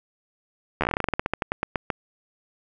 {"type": "slowing click train", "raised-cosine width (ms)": 0.5, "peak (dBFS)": -8, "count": 21, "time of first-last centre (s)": [0.81, 1.902], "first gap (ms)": 12, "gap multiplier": 1.14, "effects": []}